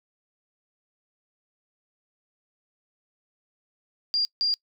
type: tone bursts at uneven times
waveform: sine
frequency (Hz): 4790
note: D8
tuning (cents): +33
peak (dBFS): -21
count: 2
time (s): 4.14-4.25 / 4.41-4.54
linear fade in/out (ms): 0
effects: noise-tail reverb RT60 0.1 s tail -25 dB re dry